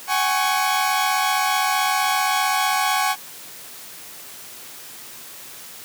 sawtooth chord, F# suspended second, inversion none, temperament equal with one note detuned, 755.1 / 830.6 / 1108.7 Hz, F#5 / G#5 / C#6, +35 / 0 / 0 cents, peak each -19 dBFS, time 0.07-3.16 s, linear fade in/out 50 ms, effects white hiss -39 dBFS RMS until 5.84 s + high-pass 100 Hz 12 dB/octave

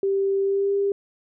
sine tone with pitch glide, 392 to 398.9 Hz, G4 to G4, 0 to +30 cents, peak -19 dBFS, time 0.03-0.92 s, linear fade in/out 2 ms, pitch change +30 cents, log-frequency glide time 0.42-0.73 s, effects none

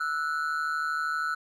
triangle ring-modulated tone, 1396.9 Hz, F6, in tune, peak -22 dBFS, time 0-1.35 s, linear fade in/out 10 ms, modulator 76.4 Hz, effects none

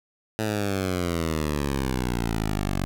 10% pulse exponential sweep, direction down, 110.6 to 46.25 Hz, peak -16 dBFS, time 0.39-2.85 s, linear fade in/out 0 ms, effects none

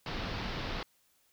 pink low-pass noise, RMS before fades -37 dBFS, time 0.06-0.83 s, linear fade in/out 2 ms, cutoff 5000 Hz, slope 48 dB/octave, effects white hiss -70 dBFS RMS until 1.32 s

